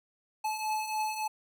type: beating tone pair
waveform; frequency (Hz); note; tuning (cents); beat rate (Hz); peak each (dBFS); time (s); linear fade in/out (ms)
square; 860 / 863.5; A5 / A5; -40 / -33; 3.5; -38 / -32; 0.44-1.28; 10
effects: none